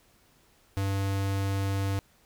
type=tone; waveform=square; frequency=98 Hz; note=G2; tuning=in tune; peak=-27 dBFS; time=0.77-1.99 s; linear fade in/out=0 ms; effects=pink hiss -63 dBFS RMS until 2.25 s